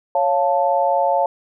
sine chord, Db augmented, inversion none, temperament equal, 554.4 / 698.5 / 880 Hz, Db5 / F5 / A5, 0 / 0 / 0 cents, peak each -19 dBFS, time 0.15-1.26 s, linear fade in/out 2 ms, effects none

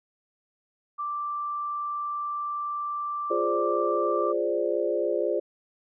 sine tone, 1174.7 Hz, D6, in tune, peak -28 dBFS, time 0.98-4.33 s, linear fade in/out 20 ms
sine chord, D half-diminished seventh, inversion first, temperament equal, 349.2 / 415.3 / 523.3 / 587.3 Hz, F4 / Ab4 / C5 / D5, 0 / 0 / 0 / 0 cents, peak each -29 dBFS, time 3.3-5.4 s, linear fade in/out 10 ms
effects none

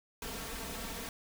pink noise with comb filter, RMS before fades -41 dBFS, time 0.22-1.09 s, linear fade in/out 2 ms, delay 4.4 ms, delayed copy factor +0.7, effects none

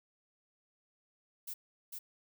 violet noise with echo, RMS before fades -42 dBFS, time 1.47-1.54 s, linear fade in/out 10 ms, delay 450 ms, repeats 1, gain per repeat -2 dB, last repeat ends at 1.99 s, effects none

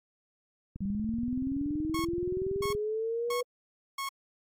click train, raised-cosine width 5 ms, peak -28 dBFS, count 43, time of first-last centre 0.76-2.751 s, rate 21.1 Hz
sine linear sweep, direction up, 190.4 to 493.9 Hz, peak -29 dBFS, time 0.81-3.43 s, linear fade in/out 10 ms
sawtooth tone bursts, 1095 Hz, C#6, 22 cents flat, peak -29 dBFS, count 4, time 1.94-4.09 s, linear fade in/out 5 ms, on 110 ms, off 570 ms
effects AAC 64 kbps

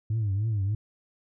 sine tone with vibrato, 104.5 Hz, G#2, 11 cents sharp, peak -22 dBFS, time 0.1-0.75 s, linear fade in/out 5 ms, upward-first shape triangle, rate 3.3 Hz, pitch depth 170 cents each way, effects tanh soft clip ceiling -22 dBFS

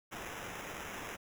violet noise with sample-and-hold, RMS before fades -44 dBFS, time 0.11-1.17 s, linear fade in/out 20 ms, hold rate 4410 Hz, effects none

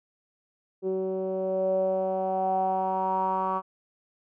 10% pulse tone with low-pass filter sweep, 188.8 Hz, F#3, 35 cents sharp, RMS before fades -27 dBFS, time 0.82-3.62 s, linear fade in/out 50 ms, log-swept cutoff 410 to 1100 Hz, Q 6.4, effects none

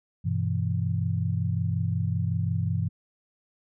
sine chord, E minor, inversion first, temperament equal, 98 / 123.47 / 164.81 Hz, G2 / B2 / E3, 0 / 0 / 0 cents, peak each -27 / -29 / -29 dBFS, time 0.24-2.89 s, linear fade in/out 20 ms, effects none

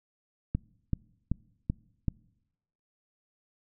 click train, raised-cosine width 5 ms, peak -15 dBFS, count 5, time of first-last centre 0.55-2.083 s, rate 2.61 Hz, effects noise-tail reverb RT60 0.9 s tail -25 dB re dry

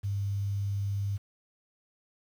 sine tone, 99.9 Hz, G2, 33 cents sharp, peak -28 dBFS, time 0.03-1.18 s, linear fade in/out 20 ms, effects 9-bit

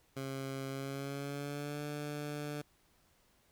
15% pulse tone with pitch glide, 135.2 to 147.44 Hz, C#3 to D3, -43 to +7 cents, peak -32 dBFS, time 0.16-2.62 s, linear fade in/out 10 ms, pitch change +150 cents, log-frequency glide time 0.69-1.83 s, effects pink hiss -70 dBFS RMS until 3.51 s

